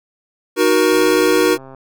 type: chord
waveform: square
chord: D# minor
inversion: none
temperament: equal with one note detuned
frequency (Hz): 311.1 / 370 / 473.2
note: D#4 / F#4 / A#4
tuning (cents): 0 / 0 / +26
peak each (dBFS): -18 / -16 / -16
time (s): 0.56-1.58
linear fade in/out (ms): 50
type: click train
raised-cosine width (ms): 1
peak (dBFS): -24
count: 111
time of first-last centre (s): 0.92-1.747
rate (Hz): 133
effects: none